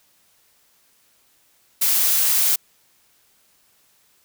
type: noise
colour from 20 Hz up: blue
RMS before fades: -18 dBFS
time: 1.81-2.56 s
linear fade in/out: 10 ms
effects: white hiss -60 dBFS RMS until 4.24 s